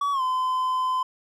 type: tone with pitch glide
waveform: triangle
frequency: 1136 to 1023.8 Hz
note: C#6 to C6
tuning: +42 to -38 cents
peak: -20 dBFS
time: 0.01-1.03 s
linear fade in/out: 5 ms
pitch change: -180 cents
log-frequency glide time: 0.12-0.22 s
effects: none